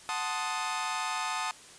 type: chord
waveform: sawtooth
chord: F# diminished seventh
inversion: none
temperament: equal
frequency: 740 / 880 / 1046.5 / 1244.5 Hz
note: F#5 / A5 / C6 / Eb6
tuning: 0 / 0 / 0 / 0 cents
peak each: -35 / -31 / -35 / -31 dBFS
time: 0.09-1.51 s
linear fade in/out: 0 ms
effects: white hiss -51 dBFS RMS until 1.78 s + resampled to 22050 Hz